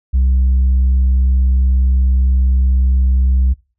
sine tone, 64.5 Hz, C2, 24 cents flat, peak -7 dBFS, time 0.13-3.54 s, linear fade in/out 20 ms, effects noise-tail reverb RT60 0.4 s tail -26 dB re dry + tanh soft clip ceiling -8 dBFS

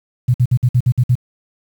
sine tone bursts, 123.47 Hz, B2, in tune, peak -9 dBFS, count 8, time 0.28-1.154 s, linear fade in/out 10 ms, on 62 ms, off 54 ms, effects 7-bit

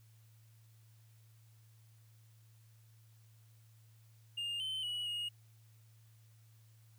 triangle tone with pitch steps, 2821 / 3072 / 2929 / 2871 Hz, F7 / G7 / F#7 / F7, +17 / -36 / -18 / +47 cents, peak -35 dBFS, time 4.37-5.29 s, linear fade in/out 10 ms, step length 230 ms, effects added 111 Hz sine -60 dBFS peak until 6.98 s + white hiss -72 dBFS RMS until 6.98 s

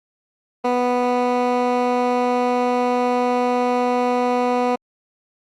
15% pulse tone with band-pass filter, 246.9 Hz, B3, in tune, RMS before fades -19 dBFS, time 0.64-4.76 s, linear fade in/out 10 ms, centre 610 Hz, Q 0.55, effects Opus 24 kbps

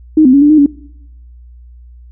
sine tone with pitch steps, 311.1 / 256.5 / 280.8 / 293.6 / 307.5 / 285.5 Hz, D#4 / C4 / C#4 / D4 / D#4 / D4, 0 / -34 / +22 / 0 / -20 / -49 cents, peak -3 dBFS, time 0.17-0.662 s, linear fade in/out 5 ms, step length 82 ms, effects noise-tail reverb RT60 0.8 s tail -22 dB re dry + added 60 Hz sine -34 dBFS peak until 2.11 s

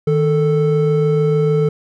triangle tone pair together, 155.56 / 440 Hz, D#3 / A4, 0 / 0 cents, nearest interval octave + tritone, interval 1800 cents, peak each -13 dBFS, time 0.07-1.69 s, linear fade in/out 5 ms, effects none

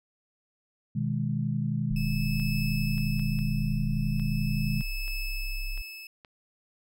sine chord, G# minor, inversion first, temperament just, 124.59 / 155.74 / 207.7 Hz, B2 / D#3 / G#3, +16 / +2 / 0 cents, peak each -30 / -30 / -31 dBFS, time 0.95-4.82 s, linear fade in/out 10 ms
sine tone, 33.29 Hz, C1, 31 cents sharp, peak -30 dBFS, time 1.9-5.82 s, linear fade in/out 10 ms
30% pulse tone with tremolo, 2606 Hz, E7, 20 cents flat, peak -31 dBFS, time 1.96-6.07 s, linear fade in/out 2 ms, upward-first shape triangle, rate 0.39 Hz, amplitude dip 85%
clicks, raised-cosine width 0.3 ms, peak -33 dBFS, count 9, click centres 2.398 / 2.981 / 3.195 / 3.389 / 4.197 / 4.809 / 5.08 / 5.776 / 6.248 s
effects none

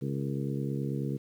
harmonic tone with a mistuned harmonic, 69.3 Hz, C#2, in tune, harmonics 2 / 3 / 4 / 5 / 6 / 7, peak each -32 / -36 / -38 / -40 / -42 / -43 dBFS, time 0.01-1.18 s, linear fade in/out 20 ms, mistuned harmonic 7, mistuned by -53 cents, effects 10-bit

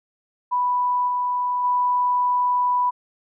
sine tone with level steps, 987.8 Hz, B5, in tune, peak -18 / -20 / -17 dBFS, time 0.51-2.91 s, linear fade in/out 20 ms, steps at 1.07 / 1.63 s, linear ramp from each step 20 ms, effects none

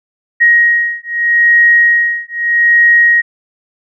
sine beating tone pair, 1884 / 1884.8 Hz, A#6 / A#6, +18 / +19 cents, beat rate 0.8 Hz, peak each -10 dBFS, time 0.4-3.22 s, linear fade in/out 20 ms, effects none

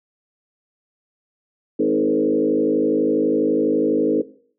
sine tone with frequency modulation, 370 Hz, F#4, in tune, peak -15 dBFS, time 1.79-4.22 s, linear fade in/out 10 ms, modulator 52.1 Hz, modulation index 2.3, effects noise-tail reverb RT60 0.5 s tail -17 dB re dry

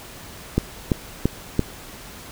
click train, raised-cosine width 3 ms, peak -4 dBFS, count 4, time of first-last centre 0.58-1.594 s, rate 2.96 Hz, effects pink hiss -40 dBFS RMS until 2.31 s

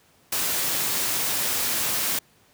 white noise, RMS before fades -25 dBFS, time 0.32-2.19 s, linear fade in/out 5 ms, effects pink hiss -59 dBFS RMS until 2.53 s + high-pass 80 Hz 12 dB/octave

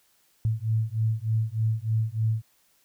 sine beating tone pair, 109.3 / 112.6 Hz, A2 / A2, -11 / +40 cents, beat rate 3.3 Hz, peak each -26 dBFS, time 0.45-2.42 s, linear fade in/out 0 ms, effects white hiss -65 dBFS RMS until 2.84 s

